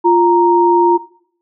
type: tone pair together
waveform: sine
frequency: 348.6 / 932.3 Hz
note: F4 / A#5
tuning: -3 / 0 cents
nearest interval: octave + perfect fourth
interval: 1703 cents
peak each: -10 dBFS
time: 0.04-0.98 s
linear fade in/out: 20 ms
effects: noise-tail reverb RT60 0.6 s tail -18 dB re dry